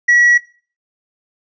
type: tone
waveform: triangle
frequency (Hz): 1928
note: B6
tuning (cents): -42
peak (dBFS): -6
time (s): 0.08-0.38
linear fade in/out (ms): 10
effects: noise-tail reverb RT60 0.4 s tail -19 dB re dry + resampled to 16000 Hz